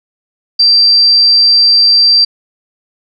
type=tone; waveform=sine; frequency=4699 Hz; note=D8; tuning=in tune; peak=-4 dBFS; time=0.59-2.25 s; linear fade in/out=10 ms; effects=none